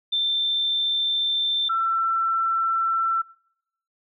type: tone pair in turn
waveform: sine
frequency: 3563 / 1341.6 Hz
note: A7 / E6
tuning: +21 / +30 cents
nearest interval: octave + perfect fourth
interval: 1691 cents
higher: first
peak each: -20 dBFS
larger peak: neither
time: 0.12-1.69 / 1.69-3.22 s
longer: first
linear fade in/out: 10 ms
effects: noise-tail reverb RT60 0.8 s tail -24 dB re dry